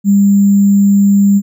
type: tone with sample-and-hold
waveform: sine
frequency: 200 Hz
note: G3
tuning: 35 cents sharp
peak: -5 dBFS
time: 0.04-1.42 s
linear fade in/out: 50 ms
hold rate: 7350 Hz
effects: none